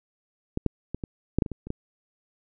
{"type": "clicks", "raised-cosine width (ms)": 3, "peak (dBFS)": [-13, -9, -17, -19, -8, -8, -20, -20, -25, -16], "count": 10, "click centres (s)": [0.574, 0.663, 0.946, 1.038, 1.386, 1.422, 1.462, 1.517, 1.67, 1.704], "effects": []}